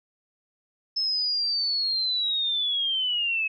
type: linear sweep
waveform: sine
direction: down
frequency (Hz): 5240 to 2559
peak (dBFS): -23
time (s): 0.96-3.48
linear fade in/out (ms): 10
effects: none